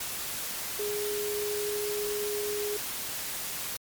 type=tone in noise; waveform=sine; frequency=415.3 Hz; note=G#4; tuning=in tune; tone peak=-30 dBFS; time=0.79-2.77 s; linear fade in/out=5 ms; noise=white; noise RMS=-35 dBFS; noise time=0-3.77 s; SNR=+2 dB; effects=MP3 96 kbps